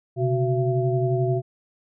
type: tone cluster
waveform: sine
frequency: 127.8 / 139.1 / 371.3 / 674 Hz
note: C3 / C#3 / F#4 / E5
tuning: -40 / +6 / +6 / +38 cents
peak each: -22 / -30 / -24 / -28 dBFS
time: 0.16-1.42 s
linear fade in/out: 50 ms
effects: none